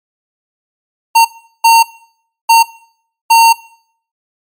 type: tone bursts at uneven times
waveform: square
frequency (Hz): 915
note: A#5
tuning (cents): -32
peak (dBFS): -4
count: 4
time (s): 1.15-1.25 / 1.64-1.83 / 2.49-2.63 / 3.3-3.53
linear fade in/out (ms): 10
effects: noise-tail reverb RT60 0.6 s tail -20 dB re dry + MP3 96 kbps